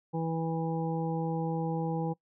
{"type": "harmonic tone", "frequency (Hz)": 163.3, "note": "E3", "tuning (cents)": -16, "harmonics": [1, 2, 3, 5, 6], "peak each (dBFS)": [-31, -37, -36, -37, -48], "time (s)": [0.13, 2.14], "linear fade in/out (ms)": 20, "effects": ["noise-tail reverb RT60 0.1 s tail -23 dB re dry"]}